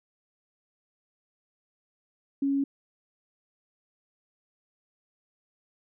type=tone; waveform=sine; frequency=277 Hz; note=C#4; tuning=1 cent flat; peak=-23 dBFS; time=2.42-2.64 s; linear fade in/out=5 ms; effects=none